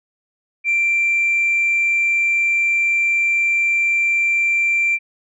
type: tone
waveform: sine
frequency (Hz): 2357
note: D7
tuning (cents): +6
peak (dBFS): -13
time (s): 0.64-4.99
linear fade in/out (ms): 50
effects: tanh soft clip ceiling -11 dBFS